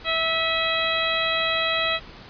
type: harmonic tone with a mistuned harmonic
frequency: 653 Hz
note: E5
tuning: 17 cents flat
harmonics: 1 / 2 / 3 / 4 / 5 / 6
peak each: -28 / -28 / -28 / -28 / -28 / -28 dBFS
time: 0.04-2 s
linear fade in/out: 50 ms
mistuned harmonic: 4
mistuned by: -44 cents
effects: pink hiss -43 dBFS RMS until 2.29 s + resampled to 11025 Hz